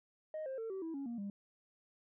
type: tone with pitch steps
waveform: sine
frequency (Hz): 622.3 / 529.4 / 450.3 / 383.1 / 325.9 / 277.2 / 235.8 / 200.6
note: D#5 / C5 / A4 / G4 / E4 / C#4 / A#3 / G3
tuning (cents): 0 / +20 / +40 / -40 / -20 / 0 / +20 / +40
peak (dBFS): -37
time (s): 0.34-1.3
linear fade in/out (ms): 2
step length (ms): 120
effects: tanh soft clip ceiling -37 dBFS